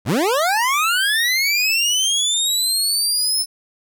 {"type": "linear sweep", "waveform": "25% pulse", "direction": "up", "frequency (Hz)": [74.8, 5300], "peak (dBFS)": -12, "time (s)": [0.05, 3.46], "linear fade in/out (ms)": 50, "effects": []}